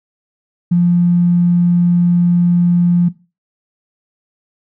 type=tone with tanh clipping; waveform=triangle; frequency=174.61 Hz; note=F3; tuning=in tune; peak=-8 dBFS; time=0.71-3.09 s; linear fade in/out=10 ms; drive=3 dB; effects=noise-tail reverb RT60 0.3 s tail -18 dB re dry